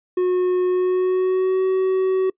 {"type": "tone with pitch glide", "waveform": "triangle", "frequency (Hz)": [363.7, 377], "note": ["F#4", "F#4"], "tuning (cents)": [-30, 32], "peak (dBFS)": -14, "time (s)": [0.17, 2.3], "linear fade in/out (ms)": 5, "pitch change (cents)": 62, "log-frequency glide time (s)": [0.67, 1.64], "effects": ["noise-tail reverb RT60 0.1 s tail -24 dB re dry", "resampled to 8000 Hz"]}